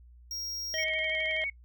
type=tone; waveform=square; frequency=5600 Hz; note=F8; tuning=4 cents sharp; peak=-35 dBFS; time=0.31-0.84 s; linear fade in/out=2 ms
type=harmonic tone; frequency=631 Hz; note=D#5; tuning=24 cents sharp; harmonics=1 / 3 / 5; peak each=-36 / -36 / -36 dBFS; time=0.74-1.44 s; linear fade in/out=0 ms
type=tone with vibrato; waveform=sine; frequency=2200 Hz; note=C#7; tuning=14 cents flat; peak=-30 dBFS; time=0.78-1.5 s; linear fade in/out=5 ms; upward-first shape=sine; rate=12 Hz; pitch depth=39 cents each way
type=click train; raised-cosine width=0.2 ms; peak=-32 dBFS; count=12; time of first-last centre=0.83-1.418 s; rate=18.7 Hz
effects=noise-tail reverb RT60 0.1 s tail -24 dB re dry + added 60 Hz sine -51 dBFS peak until 1.64 s